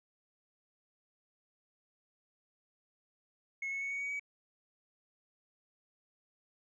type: tone with pitch steps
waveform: sine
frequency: 2181 / 2199 / 2217 / 2235 / 2253 / 2271 Hz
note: C#7 / C#7 / C#7 / C#7 / C#7 / C#7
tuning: -29 / -14 / 0 / +14 / +28 / +41 cents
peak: -33 dBFS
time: 3.62-4.196 s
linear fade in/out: 5 ms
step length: 96 ms
effects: tanh soft clip ceiling -33 dBFS